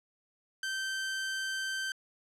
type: tone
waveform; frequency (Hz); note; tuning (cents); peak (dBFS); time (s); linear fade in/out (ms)
sawtooth; 1554; G6; -16; -29; 0.63-1.92; 2
effects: low-pass 9000 Hz 12 dB/octave